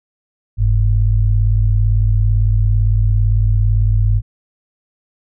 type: tone pair together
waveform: sine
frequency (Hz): 46.77 / 104.6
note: F#1 / G#2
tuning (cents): +19 / +13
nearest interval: octave + major second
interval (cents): 1394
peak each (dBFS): -13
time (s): 0.57-4.22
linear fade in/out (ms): 50
effects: none